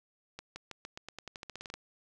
accelerating click train, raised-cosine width 0.2 ms, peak -25 dBFS, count 16, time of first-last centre 0.39-1.74 s, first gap 170 ms, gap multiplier 0.9, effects none

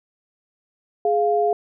sine tone pair together, 417.5 / 698.5 Hz, G#4 / F5, +9 / 0 cents, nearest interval major sixth, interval 891 cents, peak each -19 dBFS, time 1.05-1.53 s, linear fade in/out 2 ms, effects none

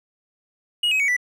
triangle tone with pitch steps, 2889 / 2544 / 2241 / 1973.2 Hz, F#7 / D#7 / C#7 / B6, -42 / +38 / +18 / -2 cents, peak -16 dBFS, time 0.83-1.166 s, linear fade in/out 5 ms, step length 84 ms, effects none

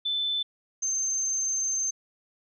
sine tone pair in turn, 3520 / 6287 Hz, A7 / G8, 0 / +4 cents, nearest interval minor seventh, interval 1004 cents, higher second, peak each -25 dBFS, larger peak neither, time 0.05-0.43 / 0.82-1.91 s, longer second, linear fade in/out 10 ms, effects none

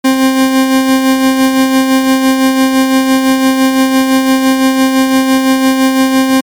40% pulse tone with tremolo, 263.9 Hz, C4, 15 cents sharp, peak -4 dBFS, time 0.04-6.41 s, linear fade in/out 10 ms, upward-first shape sine, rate 5.9 Hz, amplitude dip 45%, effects MP3 96 kbps

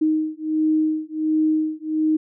sine beating tone pair, 311.1 / 312.5 Hz, D#4 / D#4, 0 / +8 cents, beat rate 1.4 Hz, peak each -21 dBFS, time 0.01-2.17 s, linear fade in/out 10 ms, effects none

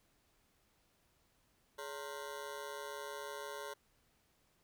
20% pulse ring-modulated tone, 493.9 Hz, B4, in tune, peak -35 dBFS, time 1.78-3.74 s, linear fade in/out 10 ms, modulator 73 Hz, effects pink hiss -74 dBFS RMS until 4.63 s

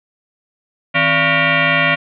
sine tone with frequency modulation, 263.3 Hz, C4, 11 cents sharp, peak -11 dBFS, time 0.94-1.96 s, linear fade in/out 20 ms, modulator 422 Hz, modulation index 6.1, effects none

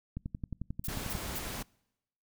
click train, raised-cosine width 5 ms, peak -24 dBFS, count 12, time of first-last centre 0.17-1.152 s, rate 11.2 Hz
violet noise bursts, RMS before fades -37 dBFS, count 3, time 0.84-1.388 s, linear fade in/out 5 ms, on 36 ms, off 220 ms
pink noise, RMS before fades -39 dBFS, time 0.88-1.63 s, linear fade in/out 10 ms
effects noise-tail reverb RT60 0.9 s tail -26 dB re dry

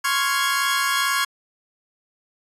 sawtooth chord, Db major seventh, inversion third, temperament equal, 1046.5 / 1108.7 / 1396.9 / 1661.2 Hz, C6 / Db6 / F6 / Ab6, 0 / 0 / 0 / 0 cents, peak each -24 / -20 / -23 / -20 dBFS, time 0.04-1.25 s, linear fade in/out 10 ms, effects resampled to 32000 Hz

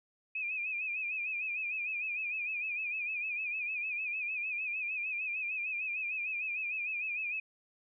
sine tone with vibrato, 2489 Hz, D#7, in tune, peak -33 dBFS, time 0.35-7.4 s, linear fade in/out 5 ms, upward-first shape sine, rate 6.6 Hz, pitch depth 84 cents each way, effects none

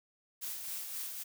blue noise with tremolo, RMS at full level -39 dBFS, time 0.41-1.24 s, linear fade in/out 20 ms, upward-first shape sine, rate 3.8 Hz, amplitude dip 40%, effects none

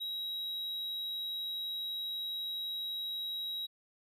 triangle tone, 3843 Hz, B7, 48 cents flat, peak -34 dBFS, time 0-3.67 s, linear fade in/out 20 ms, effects none

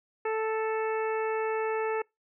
harmonic tone, 440 Hz, A4, in tune, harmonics 1 / 2 / 3 / 4 / 5 / 6, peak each -28 / -34 / -38 / -40 / -42 / -44 dBFS, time 0.25-2.02 s, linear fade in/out 5 ms, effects noise-tail reverb RT60 0.2 s tail -26 dB re dry

